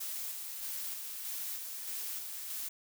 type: noise with tremolo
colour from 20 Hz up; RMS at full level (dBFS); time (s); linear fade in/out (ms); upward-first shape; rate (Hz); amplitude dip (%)
blue; -39; 0-2.69; 10; square; 1.6; 30
effects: none